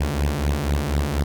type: beating tone pair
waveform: sawtooth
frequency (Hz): 69.9 / 74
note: C#2 / D2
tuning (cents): +15 / +14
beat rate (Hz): 4.1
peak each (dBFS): -19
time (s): 0-1.24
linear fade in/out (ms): 10
effects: none